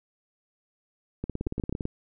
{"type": "two click trains", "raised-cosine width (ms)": 3, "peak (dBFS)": [-16, -18], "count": [4, 11], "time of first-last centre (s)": [[1.47, 1.854], [1.24, 1.808]], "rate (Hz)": [7.81, 17.6], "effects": []}